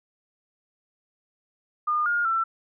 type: tone with pitch steps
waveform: sine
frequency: 1215 / 1420 / 1340 Hz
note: D#6 / F6 / E6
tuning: -42 / +28 / +28 cents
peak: -21 dBFS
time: 1.87-2.44 s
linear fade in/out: 10 ms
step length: 190 ms
effects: none